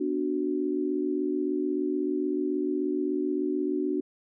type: chord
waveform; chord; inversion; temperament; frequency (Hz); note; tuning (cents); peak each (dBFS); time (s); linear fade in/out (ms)
sine; B minor; none; equal; 246.9 / 293.7 / 370; B3 / D4 / F#4; 0 / 0 / 0; -34 / -28 / -29; 0-4.01; 10
effects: none